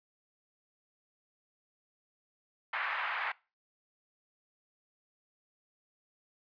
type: band-pass noise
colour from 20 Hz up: white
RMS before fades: -35 dBFS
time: 2.73-3.32 s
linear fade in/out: 5 ms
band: 850 to 2100 Hz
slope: 24 dB/octave
effects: noise-tail reverb RT60 0.3 s tail -22 dB re dry + resampled to 11025 Hz